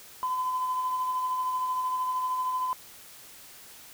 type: tone with tremolo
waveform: sine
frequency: 1016 Hz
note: B5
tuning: 49 cents sharp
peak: -24 dBFS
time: 0.23-2.73 s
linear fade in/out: 0 ms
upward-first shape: sine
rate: 13 Hz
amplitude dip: 35%
effects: tanh soft clip ceiling -21 dBFS + white hiss -49 dBFS RMS until 3.93 s